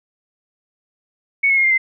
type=tone with pitch steps; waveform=sine; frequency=2219 / 2181 / 2143 / 2107 / 2070 Hz; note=C#7 / C#7 / C7 / C7 / C7; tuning=+1 / -29 / +41 / +12 / -19 cents; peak=-12 dBFS; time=1.43-1.78 s; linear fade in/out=10 ms; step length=70 ms; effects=none